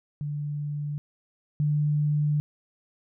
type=tone pair in turn; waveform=sine; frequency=146.83 / 148.62 Hz; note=D3 / D3; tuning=0 / +21 cents; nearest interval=unison; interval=21 cents; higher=second; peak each=-28 / -21 dBFS; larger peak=second; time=0.21-0.98 / 1.6-2.4 s; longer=second; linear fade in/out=0 ms; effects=none